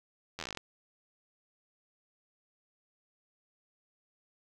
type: slowing click train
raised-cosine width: 0.2 ms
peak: -21 dBFS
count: 12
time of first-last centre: 0.39-0.573 s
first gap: 11 ms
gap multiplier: 1.08
effects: none